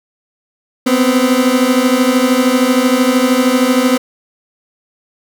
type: beating tone pair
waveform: 30% pulse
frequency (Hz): 248 / 261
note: B3 / C4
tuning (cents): +7 / -4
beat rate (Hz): 13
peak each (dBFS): -10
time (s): 0.86-3.98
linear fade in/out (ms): 10
effects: none